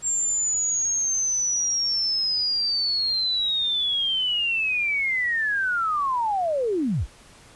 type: linear sweep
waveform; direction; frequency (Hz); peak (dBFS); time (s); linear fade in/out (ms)
sine; down; 7459 to 33.09; -21; 0.02-7.07; 50
effects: pink hiss -50 dBFS RMS until 7.55 s + resampled to 24000 Hz